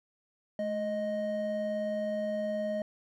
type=tone pair together; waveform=triangle; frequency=213.8 / 622.3 Hz; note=A3 / D#5; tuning=-49 / 0 cents; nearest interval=octave + tritone; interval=1849 cents; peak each=-34 / -29 dBFS; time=0.59-2.82 s; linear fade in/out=2 ms; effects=none